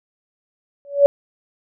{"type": "tone with exponential growth", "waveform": "sine", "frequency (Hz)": 567, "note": "C#5", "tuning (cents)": 39, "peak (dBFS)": -3, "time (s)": [0.85, 1.06], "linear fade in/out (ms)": 0, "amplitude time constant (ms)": 45, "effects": []}